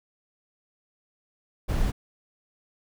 brown noise, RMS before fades -24 dBFS, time 1.68-1.92 s, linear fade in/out 20 ms, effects none

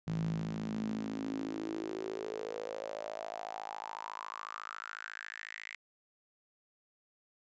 sawtooth tone with high-pass filter sweep, 54 Hz, A1, 32 cents flat, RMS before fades -40 dBFS, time 0.07-5.75 s, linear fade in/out 0 ms, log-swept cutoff 150 to 2100 Hz, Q 6.9, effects resampled to 16000 Hz

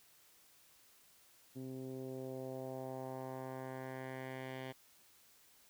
10% pulse tone with low-pass filter sweep, 130.81 Hz, C3, in tune, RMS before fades -45 dBFS, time 1.55-4.73 s, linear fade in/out 20 ms, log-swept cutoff 290 to 3000 Hz, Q 1.7, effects white hiss -66 dBFS RMS until 5.69 s

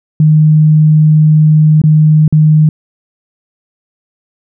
sine tone with dropouts, 154.2 Hz, D#3, 15 cents flat, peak -3 dBFS, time 0.2-2.69 s, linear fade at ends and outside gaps 2 ms, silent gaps 1.817-1.838 / 2.279-2.325 s, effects none

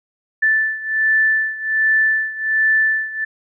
sine beating tone pair, 1758 / 1759.3 Hz, A6 / A6, -2 / -1 cents, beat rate 1.3 Hz, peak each -16 / -19 dBFS, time 0.42-3.25 s, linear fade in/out 10 ms, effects none

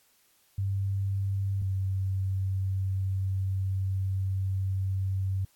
sine tone pair in turn, 98 / 95.76 Hz, G2 / G2, 0 / -40 cents, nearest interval unison, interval 40 cents, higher first, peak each -26 dBFS, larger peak neither, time 0.58-1.62 / 1.62-5.45 s, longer second, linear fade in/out 5 ms, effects white hiss -65 dBFS RMS until 5.55 s + AAC 64 kbps

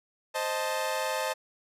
sawtooth chord, A diminished, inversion first, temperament equal, 523.3 / 622.3 / 880 Hz, C5 / Eb5 / A5, 0 / 0 / 0 cents, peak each -29 dBFS, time 0.34-1.34 s, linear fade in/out 20 ms, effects resampled to 32000 Hz

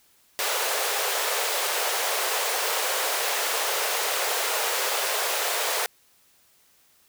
pink high-pass noise, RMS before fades -26 dBFS, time 0.39-5.86 s, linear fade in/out 0 ms, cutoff 430 Hz, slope 48 dB/octave, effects white hiss -61 dBFS RMS until 7.08 s

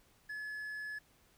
triangle tone, 1709 Hz, G#6, 49 cents sharp, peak -38 dBFS, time 0.29-0.99 s, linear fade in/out 10 ms, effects pink hiss -68 dBFS RMS until 1.37 s

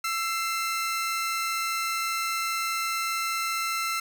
sawtooth tone pair together, 1332.5 / 2093 Hz, E6 / C7, +18 / 0 cents, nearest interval minor sixth, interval 782 cents, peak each -24 / -29 dBFS, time 0.04-4 s, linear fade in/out 5 ms, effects none

